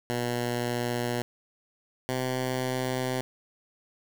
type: tone pair in turn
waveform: 10% pulse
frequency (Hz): 121 / 128.2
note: B2 / C3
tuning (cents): -35 / -35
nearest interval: minor second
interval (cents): 100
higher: second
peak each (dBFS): -19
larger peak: neither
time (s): 0.1-1.22 / 2.09-3.21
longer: neither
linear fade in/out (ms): 0
effects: 8-bit

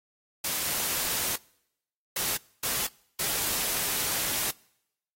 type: noise bursts at uneven times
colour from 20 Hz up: white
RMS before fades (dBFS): -29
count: 4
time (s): 0.44-1.36 / 2.16-2.37 / 2.63-2.87 / 3.19-4.51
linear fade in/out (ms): 5
effects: noise-tail reverb RT60 0.8 s tail -25 dB re dry + AAC 48 kbps

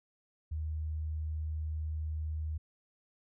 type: tone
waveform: sine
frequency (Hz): 77.78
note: D#2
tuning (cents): 0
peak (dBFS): -33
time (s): 0.51-2.58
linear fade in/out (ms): 10
effects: none

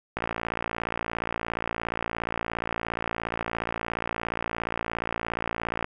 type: click train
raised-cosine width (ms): 0.5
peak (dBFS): -13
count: 325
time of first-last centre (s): 0.17-5.844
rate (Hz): 57.1
effects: none

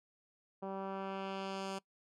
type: tone with low-pass filter sweep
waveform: 10% pulse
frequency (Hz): 193.4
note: G3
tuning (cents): -23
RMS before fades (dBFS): -41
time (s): 0.62-1.79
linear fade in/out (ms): 10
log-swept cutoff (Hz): 810 to 8400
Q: 0.97
effects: noise-tail reverb RT60 0.1 s tail -22 dB re dry

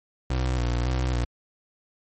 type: tone with vibrato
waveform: 30% pulse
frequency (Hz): 61.74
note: B1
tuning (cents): 0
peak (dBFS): -20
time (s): 0.3-1.25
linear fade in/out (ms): 5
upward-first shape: square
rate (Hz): 1.8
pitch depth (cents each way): 52
effects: MP3 32 kbps

